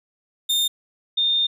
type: tone pair in turn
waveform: 40% pulse / sine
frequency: 3635 / 3635 Hz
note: A#7 / A#7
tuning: -44 / -44 cents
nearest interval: unison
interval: 0 cents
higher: neither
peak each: -17 dBFS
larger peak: neither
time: 0.49-0.68 / 1.17-1.47 s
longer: second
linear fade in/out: 10 ms
effects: none